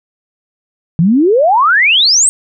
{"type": "exponential sweep", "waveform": "sine", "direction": "up", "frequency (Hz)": [155.56, 8600], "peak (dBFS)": -6, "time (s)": [0.99, 2.29], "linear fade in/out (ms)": 0, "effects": []}